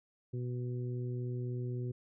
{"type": "harmonic tone", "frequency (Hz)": 123.47, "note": "B2", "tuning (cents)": 0, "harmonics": [1, 2, 3, 4], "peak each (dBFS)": [-35, -46, -43, -55], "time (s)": [0.33, 1.92], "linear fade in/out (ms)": 10, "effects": []}